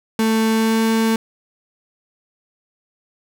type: tone with pitch glide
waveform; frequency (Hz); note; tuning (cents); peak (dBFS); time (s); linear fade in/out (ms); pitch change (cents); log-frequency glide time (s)
35% pulse; 222 to 223.9; A3 to A3; +16 to +30; -13; 0.19-1.16; 2; +14; 0.51-0.83
effects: none